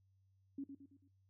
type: tone with echo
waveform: sine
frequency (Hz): 277.2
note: C#4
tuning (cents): 0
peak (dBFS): -40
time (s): 0.58-0.64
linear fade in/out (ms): 5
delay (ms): 110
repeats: 4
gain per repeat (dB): -7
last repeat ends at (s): 1.08
effects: noise-tail reverb RT60 0.3 s tail -18 dB re dry + added 96 Hz sine -70 dBFS peak until 1.29 s